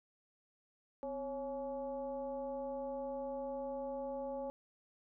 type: tone with frequency modulation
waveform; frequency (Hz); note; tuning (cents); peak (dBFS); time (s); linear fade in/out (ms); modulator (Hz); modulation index
sine; 551; C#5; -11; -38; 1.03-4.5; 0; 294; 0.82
effects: none